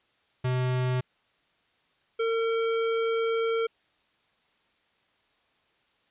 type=tone pair in turn; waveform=square; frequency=127 / 454.7 Hz; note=B2 / A#4; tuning=+49 / -43 cents; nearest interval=octave + minor seventh; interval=2208 cents; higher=second; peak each=-25 dBFS; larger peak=neither; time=0.44-1.01 / 2.19-3.67 s; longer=second; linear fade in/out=10 ms; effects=white hiss -68 dBFS RMS until 6.1 s + resampled to 8000 Hz